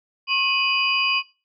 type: tone cluster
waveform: sine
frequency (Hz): 1087 / 2503 / 2949 / 4810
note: C#6 / D#7 / F#7 / D8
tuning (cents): -34 / +10 / -6 / +41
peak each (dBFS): -27 / -21 / -24 / -27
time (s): 0.27-1.23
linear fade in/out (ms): 50
effects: noise-tail reverb RT60 0.3 s tail -18 dB re dry